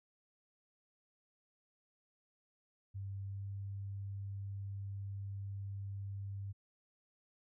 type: tone with pitch glide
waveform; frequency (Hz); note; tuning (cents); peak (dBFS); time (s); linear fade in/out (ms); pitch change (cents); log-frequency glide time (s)
sine; 98.2 to 99; G2 to G2; +4 to +18; -40; 2.94-6.53; 20; +14; 3.27-3.41
effects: none